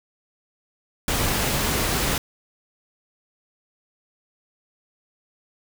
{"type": "noise", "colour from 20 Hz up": "pink", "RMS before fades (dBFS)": -23, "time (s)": [1.08, 2.18], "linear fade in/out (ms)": 2, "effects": []}